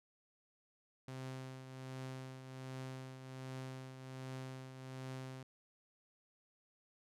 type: tone with tremolo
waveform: sawtooth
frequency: 130.81 Hz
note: C3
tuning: in tune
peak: -39 dBFS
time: 1.08-5.43 s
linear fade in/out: 2 ms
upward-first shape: triangle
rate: 1.3 Hz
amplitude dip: 60%
effects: low-pass 10000 Hz 12 dB/octave